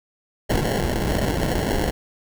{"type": "noise with sample-and-hold", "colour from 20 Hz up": "pink", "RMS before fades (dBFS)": -22, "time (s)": [0.49, 1.91], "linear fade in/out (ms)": 10, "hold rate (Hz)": 1225, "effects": []}